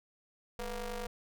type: ring-modulated tone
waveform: sawtooth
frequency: 231.9 Hz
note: A#3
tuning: 9 cents flat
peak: -30 dBFS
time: 0.59-1.07 s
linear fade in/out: 2 ms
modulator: 257 Hz
effects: none